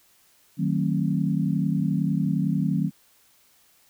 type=chord; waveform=sine; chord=D# diminished seventh; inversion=none; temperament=just; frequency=155.56 / 186.68 / 224 / 268.8 Hz; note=D#3 / F#3 / A3 / C4; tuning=0 / +16 / +31 / +47 cents; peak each=-25 / -25 / -29 / -29 dBFS; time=0.57-2.91 s; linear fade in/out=50 ms; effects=white hiss -60 dBFS RMS until 3.89 s